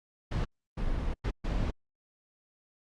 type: noise bursts at uneven times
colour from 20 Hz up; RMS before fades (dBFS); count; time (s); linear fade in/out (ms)
brown; -30; 4; 0.31-0.45 / 0.77-1.14 / 1.24-1.31 / 1.44-1.71; 10
effects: low-pass 5000 Hz 12 dB/octave + Opus 48 kbps